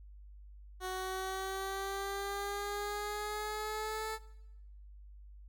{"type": "exponential sweep", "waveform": "15% pulse", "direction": "up", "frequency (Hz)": [370, 440], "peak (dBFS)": -30, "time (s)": [0.8, 4.19], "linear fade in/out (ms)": 50, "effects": ["noise-tail reverb RT60 0.9 s tail -20 dB re dry", "added 50 Hz sine -50 dBFS peak until 5.48 s"]}